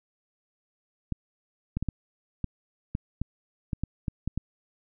clicks, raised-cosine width 5 ms, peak -16 dBFS, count 12, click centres 1.123 / 1.77 / 1.826 / 1.887 / 2.443 / 2.951 / 3.216 / 3.732 / 3.836 / 4.082 / 4.276 / 4.376 s, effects none

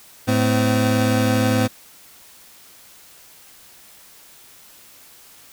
25% pulse tone pair together, 108.8 / 256.1 Hz, A2 / C4, -19 / -37 cents, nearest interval octave + minor third, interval 1482 cents, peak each -15 dBFS, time 0.27-1.68 s, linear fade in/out 20 ms, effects white hiss -47 dBFS RMS until 5.52 s

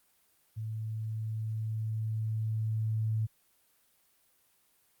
sine tone with level ramp, 110 Hz, A2, in tune, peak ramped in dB -34 to -27 dBFS, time 0.56-3.27 s, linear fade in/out 20 ms, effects white hiss -69 dBFS RMS until 5 s + Opus 32 kbps

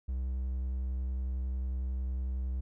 triangle tone with vibrato, 64.1 Hz, C2, 35 cents flat, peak -29 dBFS, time 0.08-2.61 s, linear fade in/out 10 ms, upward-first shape sine, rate 11 Hz, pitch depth 15 cents each way, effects none

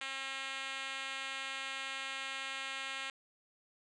5% pulse tone with band-pass filter, 269.1 Hz, C4, 49 cents sharp, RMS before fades -41 dBFS, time 0.01-3.1 s, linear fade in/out 2 ms, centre 2900 Hz, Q 0.73, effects resampled to 22050 Hz

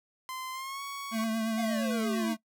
sawtooth tone with pitch glide, 1035 to 1115.7 Hz, C6 to C#6, -19 to +11 cents, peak -33 dBFS, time 0.29-1.24 s, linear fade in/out 0 ms, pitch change +130 cents, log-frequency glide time 0.52-0.82 s
square tone with vibrato, 222.9 Hz, A3, 23 cents sharp, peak -29 dBFS, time 1.11-2.37 s, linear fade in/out 50 ms, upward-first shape triangle, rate 8.6 Hz, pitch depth 35 cents each way
square exponential sweep, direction down, 740 to 301.5 Hz, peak -35 dBFS, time 1.57-2.35 s, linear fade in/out 20 ms
effects noise-tail reverb RT60 0.1 s tail -20 dB re dry

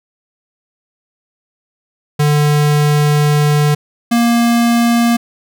square tone pair in turn, 148.1 / 235.1 Hz, D3 / A#3, +15 / +15 cents, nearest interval minor sixth, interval 800 cents, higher second, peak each -10 dBFS, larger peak neither, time 2.19-3.75 / 4.11-5.17 s, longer first, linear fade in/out 10 ms, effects none

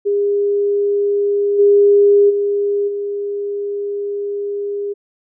sine tone with level steps, 405.9 Hz, G#4, 40 cents flat, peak -13 / -7 / -14 / -19 dBFS, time 0.05-4.94 s, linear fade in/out 20 ms, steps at 1.58 / 2.29 / 2.87 s, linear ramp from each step 20 ms, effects none

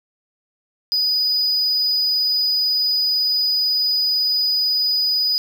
triangle tone, 4961 Hz, D#8, 6 cents flat, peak -15 dBFS, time 0.92-5.38 s, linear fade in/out 0 ms, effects none

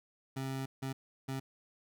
25% pulse tone bursts at uneven times, 133.7 Hz, C3, 38 cents sharp, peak -32 dBFS, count 3, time 0.36-0.66 / 0.82-0.93 / 1.28-1.4 s, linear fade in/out 10 ms, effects none

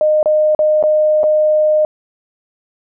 sine tone with dropouts, 613 Hz, D#5, 26 cents flat, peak -9 dBFS, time 0.01-1.85 s, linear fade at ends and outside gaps 1 ms, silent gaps 0.229-0.258 / 0.549-0.591 / 0.827-0.837 / 1.233-1.239 s, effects none

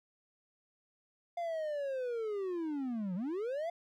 triangle linear two-way sweep, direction down then up, 698.5 to 172.2 to 698.5 Hz, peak -32 dBFS, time 1.37-3.7 s, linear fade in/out 5 ms, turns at 3.15 s, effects none

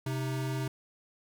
square tone pair together, 131.05 / 311.7 Hz, C3 / D#4, +3 / +3 cents, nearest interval octave + minor third, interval 1500 cents, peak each -32 / -40 dBFS, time 0.06-0.68 s, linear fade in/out 5 ms, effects none

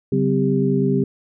sine tone cluster, 139.9 / 189.8 / 255.4 / 398.3 Hz, C#3 / F#3 / C4 / G4, +16 / +44 / -42 / +28 cents, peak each -21 dBFS, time 0.12-1.04 s, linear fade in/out 5 ms, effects none

